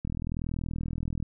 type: click train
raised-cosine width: 5 ms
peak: -20 dBFS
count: 49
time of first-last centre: 0.05-1.226 s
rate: 40.8 Hz
effects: none